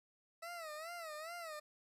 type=tone with vibrato; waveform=20% pulse; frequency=649 Hz; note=E5; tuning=27 cents flat; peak=-40 dBFS; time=0.42-1.6 s; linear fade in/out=10 ms; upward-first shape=sine; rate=2.4 Hz; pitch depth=130 cents each way; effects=resampled to 32000 Hz + 12-bit